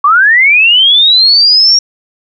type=linear sweep; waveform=sine; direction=up; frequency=1108.7 to 5630 Hz; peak=-3 dBFS; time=0.04-1.79 s; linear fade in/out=5 ms; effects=none